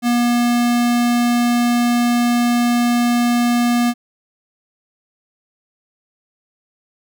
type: tone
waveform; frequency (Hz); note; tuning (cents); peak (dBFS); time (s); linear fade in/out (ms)
square; 240; B3; -49; -14; 0.02-3.94; 50
effects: none